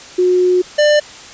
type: tone pair in turn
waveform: sine / square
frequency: 362.9 / 595.7 Hz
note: F#4 / D5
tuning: -34 / +24 cents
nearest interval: major sixth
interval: 858 cents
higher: second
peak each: -9 dBFS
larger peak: neither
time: 0.18-0.62 / 0.78-1 s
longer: first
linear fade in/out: 10 ms
effects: white hiss -35 dBFS RMS until 1.33 s + resampled to 16000 Hz